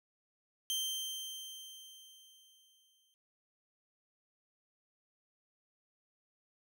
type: tone with exponential decay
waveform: sawtooth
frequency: 3136 Hz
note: G7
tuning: in tune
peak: -29 dBFS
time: 0.7-3.14 s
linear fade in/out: 0 ms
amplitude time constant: 530 ms
effects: none